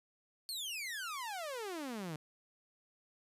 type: exponential sweep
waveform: sawtooth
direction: down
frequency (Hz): 4477 to 146.83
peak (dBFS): -36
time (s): 0.49-2.16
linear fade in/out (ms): 0
effects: resampled to 32000 Hz + 13-bit